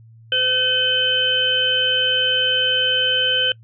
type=harmonic tone; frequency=510 Hz; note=C5; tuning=44 cents flat; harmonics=1 / 3 / 5 / 6; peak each=-26 / -23 / -28 / -17 dBFS; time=0.32-3.52 s; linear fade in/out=2 ms; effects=noise-tail reverb RT60 0.1 s tail -24 dB re dry + added 113 Hz sine -43 dBFS peak until 3.63 s